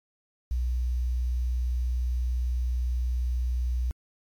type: tone with quantisation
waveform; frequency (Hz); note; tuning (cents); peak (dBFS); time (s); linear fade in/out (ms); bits
sine; 61.3; B1; -12; -24; 0.51-3.91; 0; 9
effects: MP3 96 kbps